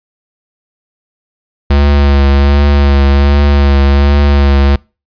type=tone with vibrato; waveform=square; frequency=70.5 Hz; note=C#2; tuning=30 cents sharp; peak=-6 dBFS; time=1.7-4.76 s; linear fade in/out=5 ms; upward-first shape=triangle; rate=1.3 Hz; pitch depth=34 cents each way; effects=noise-tail reverb RT60 0.3 s tail -25 dB re dry + resampled to 11025 Hz